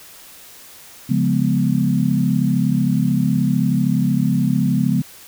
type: chord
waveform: sine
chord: C# dominant seventh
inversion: none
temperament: equal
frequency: 138.59 / 174.61 / 207.7 / 246.9 Hz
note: C#3 / E#3 / G#3 / B3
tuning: 0 / 0 / 0 / 0 cents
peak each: -20 dBFS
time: 1.09-5.02 s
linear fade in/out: 10 ms
effects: white hiss -42 dBFS RMS until 5.27 s